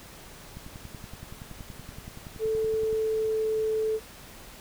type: click train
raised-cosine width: 5 ms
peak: -29 dBFS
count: 26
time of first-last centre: 0.57-2.928 s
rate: 10.6 Hz
type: tone with pitch glide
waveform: sine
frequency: 440 to 437.2 Hz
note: A4 to A4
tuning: 0 to -11 cents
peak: -24 dBFS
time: 2.39-4 s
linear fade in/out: 50 ms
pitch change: -11 cents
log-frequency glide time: 2.71-3.58 s
effects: pink hiss -47 dBFS RMS until 4.6 s